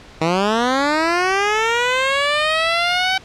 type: linear sweep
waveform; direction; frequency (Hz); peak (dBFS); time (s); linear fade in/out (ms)
10% pulse; up; 155.56 to 765; -7; 0.21-3.18; 5
effects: pink hiss -42 dBFS RMS until 3.24 s + low-pass 5000 Hz 12 dB/octave